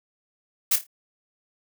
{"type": "noise with echo", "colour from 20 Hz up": "blue", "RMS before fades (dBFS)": -20, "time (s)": [0.71, 0.76], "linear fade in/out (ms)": 5, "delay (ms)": 27, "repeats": 4, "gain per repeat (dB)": -9, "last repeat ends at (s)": 0.868, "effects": []}